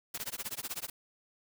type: noise with tremolo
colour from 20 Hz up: white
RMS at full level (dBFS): -36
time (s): 0.14-0.9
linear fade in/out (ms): 5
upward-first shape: sine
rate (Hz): 16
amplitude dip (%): 100
type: clicks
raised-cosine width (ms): 0.2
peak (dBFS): -24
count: 2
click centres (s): 0.174 / 0.201
effects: none